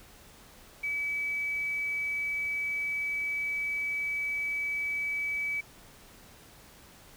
sine tone with quantisation, 2290 Hz, D7, 44 cents flat, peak -29 dBFS, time 0.83-5.61 s, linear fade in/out 10 ms, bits 9, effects pink hiss -54 dBFS RMS until 7.16 s

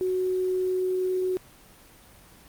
sine tone with quantisation, 370 Hz, F#4, in tune, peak -23 dBFS, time 0.01-1.37 s, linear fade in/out 0 ms, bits 8, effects pink hiss -52 dBFS RMS until 2.48 s + Opus 24 kbps

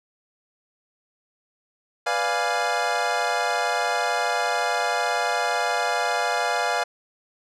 25% pulse chord, B diminished seventh, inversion none, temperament equal, 493.9 / 587.3 / 698.5 / 830.6 Hz, B4 / D5 / F5 / Ab5, 0 / 0 / 0 / 0 cents, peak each -26 / -26 / -21 / -23 dBFS, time 2.06-6.84 s, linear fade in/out 10 ms, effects low-pass 7000 Hz 12 dB/octave

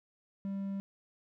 triangle tone, 196.4 Hz, G3, 4 cents sharp, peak -32 dBFS, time 0.45-0.8 s, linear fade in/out 0 ms, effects none

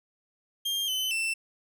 40% pulse tone with pitch steps, 3201 / 3037 / 2674 Hz, G7 / F#7 / E7, +36 / +44 / +24 cents, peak -26 dBFS, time 0.65-1.34 s, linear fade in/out 10 ms, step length 230 ms, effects none

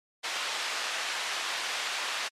white band-pass noise, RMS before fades -33 dBFS, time 0.23-2.29 s, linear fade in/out 20 ms, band 710 to 3700 Hz, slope 12 dB/octave, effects low-pass 11000 Hz 12 dB/octave + MP3 64 kbps

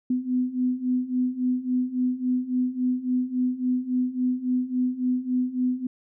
sine beating tone pair, 249.7 / 253.3 Hz, B3 / B3, +19 / +44 cents, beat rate 3.6 Hz, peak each -27 / -24 dBFS, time 0.1-5.87 s, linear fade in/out 5 ms, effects none

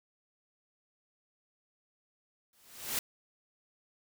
white noise with exponential growth, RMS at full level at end -30 dBFS, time 2.53-2.99 s, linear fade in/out 2 ms, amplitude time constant 98 ms, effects none

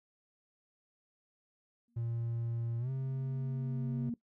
sine tone with exponential growth, 235.8 Hz, A#3, 20 cents sharp, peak -33 dBFS, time 1.88-4.14 s, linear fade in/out 2 ms, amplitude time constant 490 ms
triangle tone with pitch glide, 116.54 to 133.1 Hz, A#2 to C3, 0 to +30 cents, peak -31 dBFS, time 1.96-4.1 s, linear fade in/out 10 ms, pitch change +230 cents, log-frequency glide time 2.79-2.9 s
effects noise-tail reverb RT60 0.1 s tail -19 dB re dry + tanh soft clip ceiling -24 dBFS

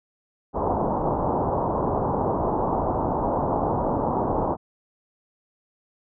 white low-pass noise, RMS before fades -24 dBFS, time 0.53-4.57 s, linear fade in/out 50 ms, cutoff 1000 Hz, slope 48 dB/octave, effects none

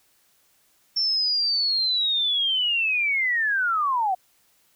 sine linear sweep, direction down, 5420 to 715 Hz, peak -20 dBFS, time 0.96-4.15 s, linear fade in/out 10 ms, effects white hiss -63 dBFS RMS until 4.75 s

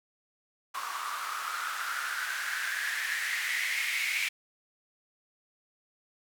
blue noise with band-pass filter sweep, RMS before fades -33 dBFS, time 0.74-4.29 s, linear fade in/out 10 ms, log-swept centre 1100 to 2300 Hz, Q 6.5, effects none

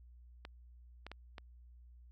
clicks, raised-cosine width 0.3 ms, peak -30 dBFS, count 4, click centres 0.451 / 1.066 / 1.116 / 1.382 s, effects added 60 Hz sine -55 dBFS peak until 2.11 s

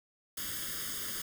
white noise with comb filter, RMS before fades -38 dBFS, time 0.37-1.22 s, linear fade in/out 5 ms, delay 0.6 ms, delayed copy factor +0.9, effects none

